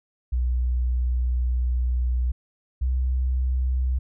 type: tone pair in turn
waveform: sine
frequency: 61.6 / 63.77 Hz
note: B1 / C2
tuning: -4 / -44 cents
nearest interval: minor second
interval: 60 cents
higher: second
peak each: -20 dBFS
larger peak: neither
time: 0.32-2.32 / 2.81-3.99 s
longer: first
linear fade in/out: 10 ms
effects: none